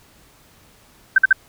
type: tone bursts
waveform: sine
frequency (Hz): 1549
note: G6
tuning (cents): -21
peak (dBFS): -7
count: 3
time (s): 1.16-1.329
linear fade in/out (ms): 5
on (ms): 23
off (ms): 50
effects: pink hiss -52 dBFS RMS until 1.48 s